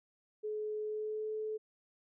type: tone with pitch glide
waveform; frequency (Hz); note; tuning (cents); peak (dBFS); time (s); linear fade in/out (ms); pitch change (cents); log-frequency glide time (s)
sine; 426.5 to 432.5; G#4 to A4; +46 to -30; -35; 0.43-1.58; 20; +24; 0.83-1.32
effects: none